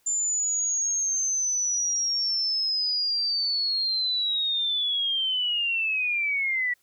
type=linear sweep; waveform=sine; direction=down; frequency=7180 to 1937 Hz; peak=-23 dBFS; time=0.06-6.74 s; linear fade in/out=10 ms; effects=white hiss -67 dBFS RMS until 6.82 s